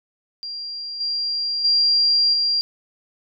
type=tone with level steps; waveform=sine; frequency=4763 Hz; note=D8; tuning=24 cents sharp; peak=-28 / -21 / -14 / -17 dBFS; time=0.43-2.61 s; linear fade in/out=0 ms; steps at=1 / 1.64 / 2.33 s; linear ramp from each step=10 ms; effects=none